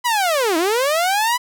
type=linear two-way sweep; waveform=sawtooth; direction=down then up; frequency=1005 to 310 to 1005 Hz; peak=-12 dBFS; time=0.04-1.38 s; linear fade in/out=20 ms; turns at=0.57 s; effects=none